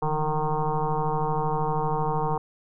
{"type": "tone with frequency modulation", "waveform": "sine", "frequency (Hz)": 458.6, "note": "A#4", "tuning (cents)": -28, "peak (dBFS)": -22, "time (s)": [0.02, 2.38], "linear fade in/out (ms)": 5, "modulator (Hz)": 155, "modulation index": 3.9, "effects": []}